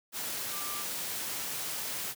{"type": "tone in noise", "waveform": "sine", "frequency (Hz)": 1185, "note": "D6", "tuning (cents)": 15, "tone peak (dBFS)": -42, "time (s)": [0.5, 0.86], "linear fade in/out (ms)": 50, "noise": "white", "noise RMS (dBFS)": -36, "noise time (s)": [0.12, 2.15], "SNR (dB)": -9, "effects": ["high-pass 100 Hz 12 dB/octave"]}